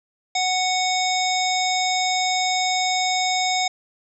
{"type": "harmonic tone", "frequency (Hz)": 740, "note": "F#5", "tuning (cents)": 0, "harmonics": [1, 3, 5, 7, 9, 10], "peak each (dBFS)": [-22, -26, -26, -29, -32, -32], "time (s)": [0.35, 3.68], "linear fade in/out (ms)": 5, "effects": []}